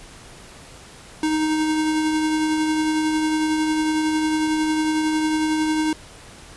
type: tone with tremolo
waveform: square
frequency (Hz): 311.1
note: D#4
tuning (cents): 0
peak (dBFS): -18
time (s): 1.23-5.93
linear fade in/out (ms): 2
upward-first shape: triangle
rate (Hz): 11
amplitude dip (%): 30
effects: pink hiss -43 dBFS RMS until 6.56 s + resampled to 24000 Hz